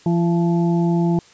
harmonic tone with a mistuned harmonic, 170.1 Hz, F3, 45 cents flat, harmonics 1 / 2 / 4 / 5, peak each -16 / -21 / -30 / -30 dBFS, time 0.06-1.19 s, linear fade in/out 2 ms, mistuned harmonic 5, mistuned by +31 cents, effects white hiss -49 dBFS RMS until 1.33 s + resampled to 16000 Hz

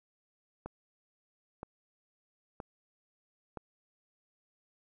click train, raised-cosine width 1 ms, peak -26 dBFS, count 4, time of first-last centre 0.66-3.573 s, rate 1.03 Hz, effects none

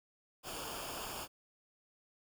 pink noise with comb filter, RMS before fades -43 dBFS, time 0.43-1.28 s, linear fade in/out 50 ms, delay 0.5 ms, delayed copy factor -0.7, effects none

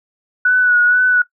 sine tone with vibrato, 1475 Hz, F#6, 6 cents flat, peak -9 dBFS, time 0.45-1.22 s, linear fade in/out 5 ms, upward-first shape sine, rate 2.1 Hz, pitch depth 30 cents each way, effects noise-tail reverb RT60 0.1 s tail -18 dB re dry

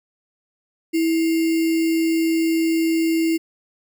sine tone with sample-and-hold, 326.7 Hz, E4, 15 cents flat, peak -16 dBFS, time 0.93-3.38 s, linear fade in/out 20 ms, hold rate 2450 Hz, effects none

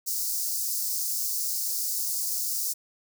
white high-pass noise, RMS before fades -29 dBFS, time 0.06-2.74 s, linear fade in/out 20 ms, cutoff 4700 Hz, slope 48 dB/octave, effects none

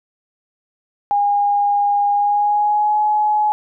sine tone with pitch glide, 815 to 845.2 Hz, G#5 to G#5, -33 to +30 cents, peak -13 dBFS, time 1.11-3.52 s, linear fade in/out 0 ms, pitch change +63 cents, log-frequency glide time 2.12-2.99 s, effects none

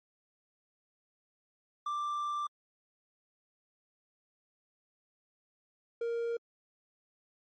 triangle tone pair in turn, 1179 / 466.6 Hz, D6 / A#4, +6 / +2 cents, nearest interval octave + major third, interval 1604 cents, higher first, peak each -30 / -29 dBFS, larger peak second, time 1.86-2.47 / 6.01-6.37 s, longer first, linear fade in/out 5 ms, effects MP3 32 kbps

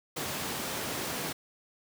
pink high-pass noise, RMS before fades -35 dBFS, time 0.16-1.33 s, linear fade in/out 10 ms, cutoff 150 Hz, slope 12 dB/octave, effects none

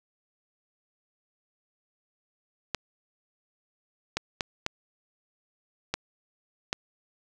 clicks, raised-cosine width 0.2 ms, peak -10 dBFS, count 6, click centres 2.747 / 4.17 / 4.408 / 4.664 / 5.94 / 6.729 s, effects none

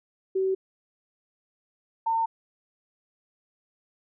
sine tone pair in turn, 380.9 / 905.9 Hz, G4 / A#5, -50 / -50 cents, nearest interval octave + minor third, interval 1500 cents, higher second, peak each -22 dBFS, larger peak neither, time 0.35-0.55 / 2.06-2.26 s, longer neither, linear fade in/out 10 ms, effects none

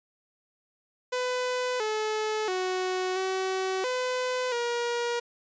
sawtooth tone with pitch steps, 501 / 431.4 / 370.1 / 378 / 505 / 476 Hz, B4 / A4 / F#4 / F#4 / B4 / A#4, +25 / -34 / 0 / +37 / +39 / +36 cents, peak -23 dBFS, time 1.12-5.2 s, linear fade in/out 10 ms, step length 680 ms, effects resampled to 16000 Hz

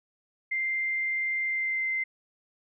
sine tone with pitch glide, 2093 to 2077 Hz, C7 to C7, 0 to -13 cents, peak -26 dBFS, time 0.51-2.04 s, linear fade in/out 10 ms, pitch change -13 cents, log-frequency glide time 1.43-1.85 s, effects none

